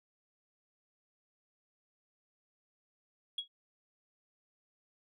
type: tone with exponential decay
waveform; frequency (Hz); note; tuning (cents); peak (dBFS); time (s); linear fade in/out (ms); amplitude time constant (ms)
sine; 3322; G#7; 0; -29; 3.38-3.48; 5; 20
effects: tanh soft clip ceiling -29 dBFS